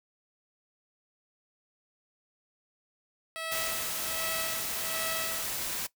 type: tone with tremolo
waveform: 10% pulse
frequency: 650 Hz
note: E5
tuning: 24 cents flat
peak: -24 dBFS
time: 3.36-5.47 s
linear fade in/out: 0 ms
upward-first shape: sine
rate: 1.3 Hz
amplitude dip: 80%
type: noise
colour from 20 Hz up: white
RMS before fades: -34 dBFS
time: 3.51-5.87 s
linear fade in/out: 10 ms
effects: noise-tail reverb RT60 0.1 s tail -18 dB re dry